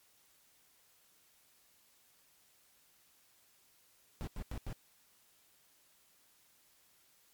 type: noise bursts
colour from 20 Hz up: brown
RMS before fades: -40 dBFS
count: 4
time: 4.21-4.729 s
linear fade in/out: 0 ms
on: 63 ms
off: 89 ms
effects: white hiss -68 dBFS RMS until 7.33 s + MP3 96 kbps